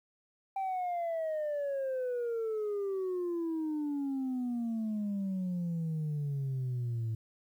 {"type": "exponential sweep", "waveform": "sine", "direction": "down", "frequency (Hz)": [784, 110.4], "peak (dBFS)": -29, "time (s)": [0.56, 7.15], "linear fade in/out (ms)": 5, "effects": ["tanh soft clip ceiling -30 dBFS", "11-bit"]}